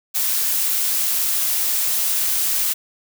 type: noise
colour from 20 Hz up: blue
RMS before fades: -20 dBFS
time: 0.14-2.74 s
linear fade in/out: 20 ms
effects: none